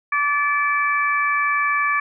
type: harmonic tone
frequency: 579 Hz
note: D5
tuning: 25 cents flat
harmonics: 2 / 3 / 4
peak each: -20 / -22 / -23 dBFS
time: 0.12-2 s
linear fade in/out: 5 ms
effects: none